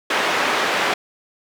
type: band-pass noise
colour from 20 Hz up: white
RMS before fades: -20 dBFS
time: 0.1-0.94 s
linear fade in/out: 5 ms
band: 320 to 2100 Hz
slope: 12 dB/octave
effects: none